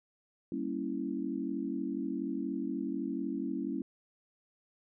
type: chord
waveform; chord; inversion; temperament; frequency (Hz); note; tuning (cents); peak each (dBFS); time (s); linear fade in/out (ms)
sine; G diminished seventh; none; equal; 196 / 233.1 / 277.2 / 329.6; G3 / Bb3 / Db4 / Fb4; 0 / 0 / 0 / 0; -40 / -39 / -36 / -38; 0.52-3.82; 2
effects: none